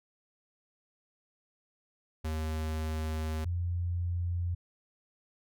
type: tone pair in turn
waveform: square / sine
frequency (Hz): 78.5 / 87.33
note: D#2 / F2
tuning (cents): +16 / 0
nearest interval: major second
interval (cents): 184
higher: second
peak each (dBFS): -32 / -29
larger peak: second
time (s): 2.24-3.45 / 3.45-4.55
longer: first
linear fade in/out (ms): 10
effects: none